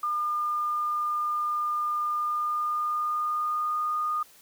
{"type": "tone with pitch glide", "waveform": "sine", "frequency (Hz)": [1207, 1225.3], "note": ["D6", "D#6"], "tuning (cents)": [47, -27], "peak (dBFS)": -25, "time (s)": [0.03, 4.23], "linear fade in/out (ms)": 5, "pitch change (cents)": 26, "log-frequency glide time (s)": [2.08, 3.78], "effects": ["white hiss -55 dBFS RMS until 4.41 s"]}